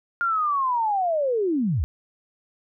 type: linear sweep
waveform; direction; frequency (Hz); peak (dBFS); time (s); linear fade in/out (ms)
sine; down; 1414 to 57.5; -20; 0.21-1.84; 0
effects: none